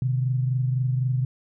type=tone pair together; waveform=sine; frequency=126.4 / 150.32 Hz; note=B2 / D3; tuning=+41 / +41 cents; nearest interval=minor third; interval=300 cents; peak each=-21 / -30 dBFS; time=0.02-1.25 s; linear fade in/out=2 ms; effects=none